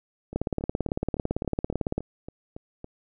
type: two click trains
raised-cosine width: 2 ms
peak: -24 / -12 dBFS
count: 10 / 30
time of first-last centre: 0.33-2.844 / 0.36-1.98 s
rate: 3.58 / 17.9 Hz
effects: none